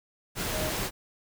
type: tone in noise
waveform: sine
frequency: 622.3 Hz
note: D#5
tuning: in tune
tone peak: -33 dBFS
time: 0.51-0.73 s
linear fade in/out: 50 ms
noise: pink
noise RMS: -31 dBFS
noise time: 0.35-0.91 s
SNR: -5 dB
effects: none